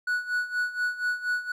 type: tone with tremolo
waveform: triangle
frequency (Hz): 1472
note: F#6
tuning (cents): -9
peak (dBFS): -21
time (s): 0.07-1.52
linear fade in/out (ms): 5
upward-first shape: sine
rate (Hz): 4.2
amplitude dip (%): 80
effects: none